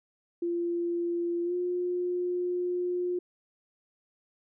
sine tone with pitch glide, 344.2 to 356.8 Hz, F4 to F4, -25 to +37 cents, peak -27 dBFS, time 0.42-3.19 s, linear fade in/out 5 ms, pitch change +62 cents, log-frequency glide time 1.44-1.54 s, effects none

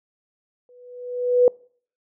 sine tone with exponential growth, 493 Hz, B4, 3 cents flat, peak -9 dBFS, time 0.69-1.48 s, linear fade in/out 1 ms, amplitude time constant 170 ms, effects noise-tail reverb RT60 0.5 s tail -26 dB re dry

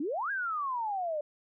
sine exponential two-way sweep, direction up then down, 265.5 to 1653 to 580 Hz, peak -30 dBFS, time 0-1.21 s, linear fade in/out 5 ms, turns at 0.31 s, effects none

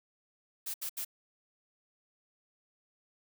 blue noise bursts, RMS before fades -37 dBFS, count 3, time 0.66-1.049 s, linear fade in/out 10 ms, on 81 ms, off 73 ms, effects none

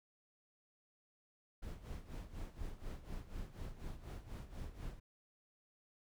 brown noise with tremolo, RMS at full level -44 dBFS, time 1.62-5 s, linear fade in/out 10 ms, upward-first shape sine, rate 4.1 Hz, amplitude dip 75%, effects none

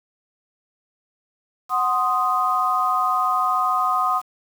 sine chord, C diminished, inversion second, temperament equal, 740 / 1046.5 / 1244.5 Hz, Gb5 / C6 / Eb6, 0 / 0 / 0 cents, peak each -24 / -23 / -20 dBFS, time 1.69-4.22 s, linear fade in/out 50 ms, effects 7-bit

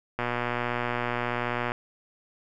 click train, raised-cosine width 0.5 ms, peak -13 dBFS, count 186, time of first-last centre 0.19-1.719 s, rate 121 Hz, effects none

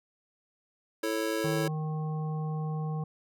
square chord, A major, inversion second, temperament just, 330 / 440 / 550 Hz, E4 / A4 / C#5, +2 / 0 / -14 cents, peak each -33 / -34 / -35 dBFS, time 1.03-1.68 s, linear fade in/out 5 ms
harmonic tone, 155.2 Hz, D#3, 4 cents flat, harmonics 1 / 3 / 5 / 7, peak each -30 / -43 / -43 / -47 dBFS, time 1.44-3.04 s, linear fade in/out 5 ms
effects none

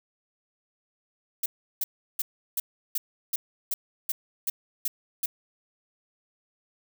violet noise bursts, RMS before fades -27 dBFS, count 11, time 1.43-5.26 s, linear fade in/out 5 ms, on 30 ms, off 350 ms, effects none

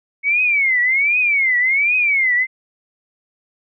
sine tone with vibrato, 2209 Hz, C#7, 7 cents flat, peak -13 dBFS, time 0.23-2.47 s, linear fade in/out 50 ms, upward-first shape triangle, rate 1.3 Hz, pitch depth 240 cents each way, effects none

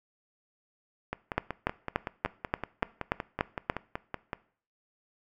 two click trains, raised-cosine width 0.5 ms, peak -17 / -10 dBFS, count 18 / 9, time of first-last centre 1.13-4.332 / 1.38-3.699 s, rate 5.31 / 3.45 Hz, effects noise-tail reverb RT60 0.5 s tail -20 dB re dry

